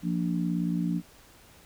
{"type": "chord", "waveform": "sine", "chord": "Bb major", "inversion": "second", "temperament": "just", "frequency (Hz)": [174.81, 233.1, 291.4], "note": ["F3", "Bb3", "D4"], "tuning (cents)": [2, 0, -13], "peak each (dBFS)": [-27, -33, -32], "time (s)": [0.02, 1.02], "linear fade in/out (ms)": 50, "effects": ["pink hiss -55 dBFS RMS until 1.65 s"]}